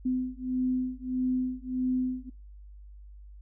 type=beating tone pair; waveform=sine; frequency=254 / 255.6 Hz; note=B3 / C4; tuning=+49 / -40 cents; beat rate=1.6 Hz; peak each=-30 dBFS; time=0.05-2.3 s; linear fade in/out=10 ms; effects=noise-tail reverb RT60 0.4 s tail -26 dB re dry + added 50 Hz sine -45 dBFS peak until 3.41 s